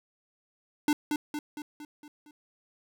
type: tone with echo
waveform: square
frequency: 298.3 Hz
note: D4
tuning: 27 cents sharp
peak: -22 dBFS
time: 0.88-0.93 s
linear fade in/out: 2 ms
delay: 230 ms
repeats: 6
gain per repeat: -5 dB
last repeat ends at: 2.31 s
effects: none